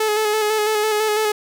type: tone with vibrato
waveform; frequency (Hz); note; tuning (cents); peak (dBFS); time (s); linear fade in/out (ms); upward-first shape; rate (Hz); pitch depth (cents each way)
sawtooth; 428; A4; -48; -13; 0-1.32; 5; square; 6; 27
effects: none